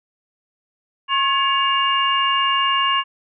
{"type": "harmonic tone with a mistuned harmonic", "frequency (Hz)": 563, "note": "C#5", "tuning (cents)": 27, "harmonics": [2, 3, 4, 5], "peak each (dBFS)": [-18, -26, -29, -20], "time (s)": [1.08, 3.04], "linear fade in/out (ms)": 50, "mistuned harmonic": 2, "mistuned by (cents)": -67, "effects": []}